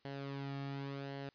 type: tone with flanger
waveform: sawtooth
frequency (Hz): 138.59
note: C#3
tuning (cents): 0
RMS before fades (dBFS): -43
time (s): 0.05-1.29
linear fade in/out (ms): 0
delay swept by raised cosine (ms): 0.81 to 2.01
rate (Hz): 0.9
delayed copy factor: -0.55
effects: white hiss -72 dBFS RMS until 1.34 s + resampled to 11025 Hz